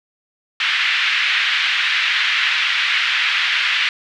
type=band-pass noise; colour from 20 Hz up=pink; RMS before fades=-18 dBFS; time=0.6-3.89 s; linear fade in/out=2 ms; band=1700 to 3400 Hz; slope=24 dB/octave; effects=none